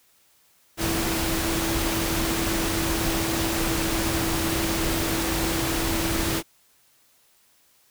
sine tone in noise, 329.1 Hz, E4, 3 cents flat, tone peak -28 dBFS, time 0.77-6.43 s, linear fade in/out 50 ms, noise pink, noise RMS -26 dBFS, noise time 0.77-6.43 s, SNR -5 dB, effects white hiss -61 dBFS RMS until 7.9 s

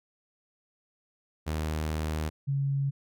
sawtooth / sine tone pair in turn, 77.78 / 138.59 Hz, D#2 / C#3, 0 / 0 cents, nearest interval minor seventh, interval 1000 cents, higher second, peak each -25 dBFS, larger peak neither, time 1.46-2.3 / 2.47-2.91 s, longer first, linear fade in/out 20 ms, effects none

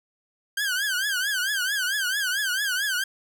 sawtooth tone with vibrato, 1568 Hz, G6, in tune, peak -20 dBFS, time 0.57-3.04 s, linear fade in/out 5 ms, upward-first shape triangle, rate 4.5 Hz, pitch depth 170 cents each way, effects none

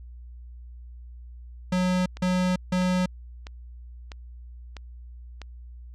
square tone bursts, 182.6 Hz, F#3, 23 cents flat, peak -22 dBFS, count 3, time 1.72-3.06 s, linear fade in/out 5 ms, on 340 ms, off 160 ms
click train, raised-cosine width 0.2 ms, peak -22 dBFS, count 6, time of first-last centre 2.17-5.417 s, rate 1.54 Hz
effects added 60 Hz sine -40 dBFS peak until 5.94 s + low-pass 7000 Hz 12 dB/octave

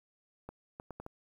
clicks, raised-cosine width 1 ms, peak -29 dBFS, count 5, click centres 0.49 / 0.799 / 0.907 / 1 / 1.064 s, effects 10-bit

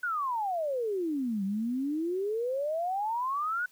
sine exponential two-way sweep, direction down then up, 1500 to 190 to 1500 Hz, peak -28 dBFS, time 0.03-3.66 s, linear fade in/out 5 ms, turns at 1.44 s, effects white hiss -63 dBFS RMS until 3.71 s

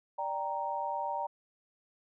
sine chord, G minor, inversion second, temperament equal, 587.3 / 784 / 932.3 Hz, D5 / G5 / Bb5, 0 / 0 / 0 cents, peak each -39 / -37 / -34 dBFS, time 0.18-1.27 s, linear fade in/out 10 ms, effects none

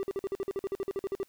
triangle tone bursts, 392 Hz, G4, in tune, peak -27 dBFS, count 16, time 0-1.231 s, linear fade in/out 0 ms, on 31 ms, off 49 ms, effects white hiss -66 dBFS RMS until 1.28 s

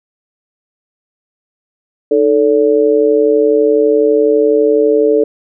sine tone with amplitude modulation, 440 Hz, A4, in tune, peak -3 dBFS, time 2.11-5.24 s, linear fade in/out 5 ms, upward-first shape sine, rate 132 Hz, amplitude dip 95%, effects none

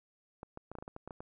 clicks, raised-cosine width 1 ms, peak -30 dBFS, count 11, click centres 0.431 / 0.574 / 0.716 / 0.753 / 0.786 / 0.825 / 0.879 / 0.964 / 1.076 / 1.108 / 1.205 s, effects none

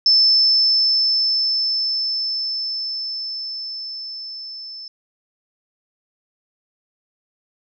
sine tone with level ramp, 5274 Hz, E8, in tune, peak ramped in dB -10 to -32 dBFS, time 0.06-4.88 s, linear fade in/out 2 ms, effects none

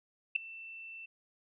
sine tone with ADSR envelope, 2674 Hz, E7, 24 cents sharp, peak -22 dBFS, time 0.35-1.06 s, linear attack 11 ms, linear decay 3 ms, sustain -22 dB, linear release 8 ms, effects none

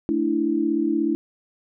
sine chord, A suspended fourth, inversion none, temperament just, 220 / 293.3 / 330 Hz, A3 / D4 / E4, 0 / -2 / +2 cents, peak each -27 / -23 / -22 dBFS, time 0.09-1.15 s, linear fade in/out 0 ms, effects none

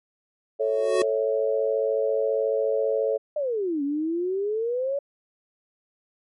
sine chord, A major, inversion none, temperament equal with one note detuned, 440 / 554.4 / 652.8 Hz, A4 / C#5 / E5, 0 / 0 / -17 cents, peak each -24 / -24 / -30 dBFS, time 0.59-3.18 s, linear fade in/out 20 ms
square tone with exponential growth, 370 Hz, F#4, in tune, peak -19 dBFS, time 0.61-1.02 s, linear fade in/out 2 ms, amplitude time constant 88 ms
sine exponential two-way sweep, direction down then up, 618 to 277.2 to 572 Hz, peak -23 dBFS, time 3.36-4.99 s, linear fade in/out 5 ms, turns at 3.83 s
effects MP3 48 kbps

